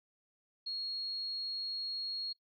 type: tone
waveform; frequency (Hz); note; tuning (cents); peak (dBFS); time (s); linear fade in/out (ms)
sine; 4298; C8; +46; -36; 0.66-2.33; 10
effects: noise-tail reverb RT60 0.1 s tail -19 dB re dry